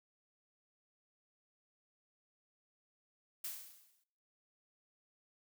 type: noise with exponential decay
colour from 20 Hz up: blue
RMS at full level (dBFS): -40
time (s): 3.44-4.04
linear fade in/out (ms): 5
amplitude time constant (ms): 130
effects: noise-tail reverb RT60 0.8 s tail -24 dB re dry